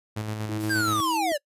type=tone with tremolo; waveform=sawtooth; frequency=107.6 Hz; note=A2; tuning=38 cents flat; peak=-24 dBFS; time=0.16-1.01 s; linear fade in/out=10 ms; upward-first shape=square; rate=8.4 Hz; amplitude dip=35%
type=tone with pitch glide; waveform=sine; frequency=320.9 to 322.9 Hz; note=E4 to E4; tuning=-46 to -36 cents; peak=-29 dBFS; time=0.49-1.32 s; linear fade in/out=0 ms; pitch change=+10 cents; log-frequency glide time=0.77-1.12 s
type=band-stop noise; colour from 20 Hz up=white; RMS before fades=-43 dBFS; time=0.59-1.19 s; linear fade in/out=20 ms; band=120 to 2700 Hz; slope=12 dB/octave
type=linear sweep; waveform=square; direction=down; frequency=1633 to 553 Hz; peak=-24 dBFS; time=0.69-1.38 s; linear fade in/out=20 ms
effects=noise-tail reverb RT60 0.1 s tail -25 dB re dry + resampled to 32000 Hz